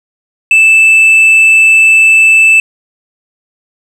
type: tone with tanh clipping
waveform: sine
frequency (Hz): 2637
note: E7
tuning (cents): 0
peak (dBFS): -3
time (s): 0.51-2.6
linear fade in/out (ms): 2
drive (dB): 3
effects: none